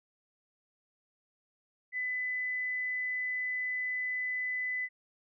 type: tone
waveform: sine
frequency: 2004 Hz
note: B6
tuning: 25 cents sharp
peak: -31 dBFS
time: 1.92-4.89 s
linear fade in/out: 50 ms
effects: none